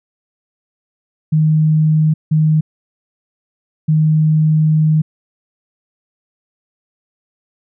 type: tone bursts at uneven times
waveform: sine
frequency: 155.56 Hz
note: D#3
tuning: in tune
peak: -9 dBFS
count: 3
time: 1.32-2.14 / 2.31-2.61 / 3.88-5.02 s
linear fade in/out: 10 ms
effects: none